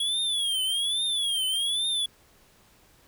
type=tone with vibrato; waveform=square; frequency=3330 Hz; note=G#7; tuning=4 cents sharp; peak=-25 dBFS; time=0-2.06 s; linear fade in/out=5 ms; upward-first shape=triangle; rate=1.2 Hz; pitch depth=170 cents each way; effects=pink hiss -59 dBFS RMS until 3.07 s